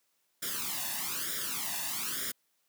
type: noise with flanger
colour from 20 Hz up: white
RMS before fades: -35 dBFS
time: 0.42-2.32 s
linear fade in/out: 10 ms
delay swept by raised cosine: 0.56 to 1.13 ms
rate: 1.1 Hz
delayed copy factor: +0.85
effects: white hiss -75 dBFS RMS until 2.68 s + high-pass 150 Hz 12 dB/octave